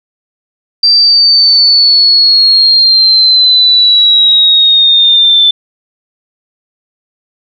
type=linear sweep; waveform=sine; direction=down; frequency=4699 to 3520 Hz; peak=-3 dBFS; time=0.83-5.51 s; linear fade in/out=5 ms; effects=none